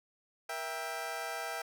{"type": "chord", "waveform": "20% pulse", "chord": "E diminished", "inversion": "second", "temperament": "just", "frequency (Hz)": [474.7, 659.3, 791.1], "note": ["Bb4", "E5", "G5"], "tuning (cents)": [31, 0, 16], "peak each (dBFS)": [-40, -35, -35], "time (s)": [0.49, 1.62], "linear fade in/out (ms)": 5, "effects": []}